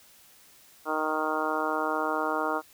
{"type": "harmonic tone", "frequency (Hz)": 155.56, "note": "D#3", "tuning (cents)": 0, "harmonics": [2, 3, 4, 5, 6, 7, 8, 9], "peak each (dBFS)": [-34, -34, -34, -34, -34, -34, -34, -34], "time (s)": [0.85, 2.62], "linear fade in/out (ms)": 50, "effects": ["white hiss -56 dBFS RMS until 2.73 s"]}